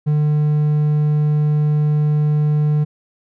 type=tone; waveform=triangle; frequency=150 Hz; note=D3; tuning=37 cents sharp; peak=-11 dBFS; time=0.06-2.85 s; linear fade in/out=20 ms; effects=none